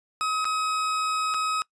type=tone with dropouts; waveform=40% pulse; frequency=1271 Hz; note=D#6; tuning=36 cents sharp; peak=-23 dBFS; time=0.21-1.62 s; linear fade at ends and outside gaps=0 ms; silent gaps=0.445-0.453 / 1.34-1.344 s; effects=noise-tail reverb RT60 0.1 s tail -23 dB re dry + resampled to 22050 Hz